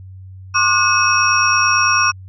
sine tone cluster, 1079 / 1188 / 1450 / 2564 / 5600 Hz, C#6 / D6 / F#6 / E7 / F8, -47 / +20 / -35 / -49 / +4 cents, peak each -18 dBFS, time 0.54-2.12 s, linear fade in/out 20 ms, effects added 94 Hz sine -33 dBFS peak until 2.28 s

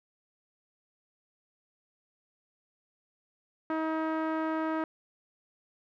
sawtooth tone with low-pass filter, 317.8 Hz, D#4, 37 cents sharp, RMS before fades -31 dBFS, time 3.7-4.84 s, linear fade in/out 2 ms, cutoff 1400 Hz, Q 1.6, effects none

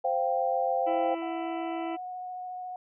sine chord, C suspended fourth, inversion none, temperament just, 523.3 / 697.7 / 784.9 Hz, C5 / F5 / G5, 0 / -2 / +2 cents, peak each -29 dBFS, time 0.04-1.15 s, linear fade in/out 10 ms
harmonic tone, 331.8 Hz, E4, 11 cents sharp, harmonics 1 / 2 / 3 / 4 / 6 / 7 / 8 / 9, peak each -33 / -39 / -43 / -45 / -49 / -50 / -51 / -52 dBFS, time 0.86-1.97 s, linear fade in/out 20 ms
sine tone with vibrato, 731 Hz, F#5, 21 cents flat, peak -35 dBFS, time 1.22-2.76 s, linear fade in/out 2 ms, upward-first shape triangle, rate 14 Hz, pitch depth 12 cents each way
effects none

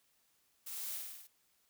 blue noise with echo, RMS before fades -45 dBFS, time 0.66-0.98 s, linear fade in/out 10 ms, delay 49 ms, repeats 6, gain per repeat -2 dB, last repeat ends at 1.274 s, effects white hiss -74 dBFS RMS until 1.69 s

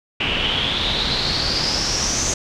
pink noise with low-pass filter sweep, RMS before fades -21 dBFS, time 0.2-2.34 s, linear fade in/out 5 ms, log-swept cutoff 2800 to 6500 Hz, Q 7.7, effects none

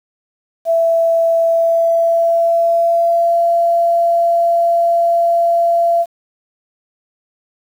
sine tone with pitch glide, 664 to 681.1 Hz, E5 to F5, +12 to -44 cents, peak -10 dBFS, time 0.65-6.06 s, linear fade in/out 50 ms, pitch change +44 cents, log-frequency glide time 1.44-3.4 s, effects 7-bit

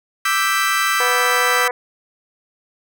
35% pulse chord, E minor seventh, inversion third, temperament equal, 1174.7 / 1318.5 / 1568 / 1975.5 Hz, D6 / E6 / G6 / B6, 0 / 0 / 0 / 0 cents, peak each -20 dBFS, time 0.25-1.68 s, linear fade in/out 5 ms
harmonic tone, 246.9 Hz, B3, in tune, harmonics 2 / 3 / 4 / 5 / 6 / 7 / 8 / 9, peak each -23 / -27 / -26 / -33 / -34 / -31 / -31 / -37 dBFS, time 1-1.71 s, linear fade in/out 2 ms
effects none

